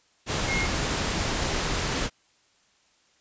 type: tone in noise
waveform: sine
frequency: 2148 Hz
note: C7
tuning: 45 cents sharp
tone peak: -27 dBFS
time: 0.46-0.68 s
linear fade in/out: 50 ms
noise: pink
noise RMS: -27 dBFS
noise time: 0.26-2.1 s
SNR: -3 dB
effects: white hiss -64 dBFS RMS until 3.2 s + resampled to 16000 Hz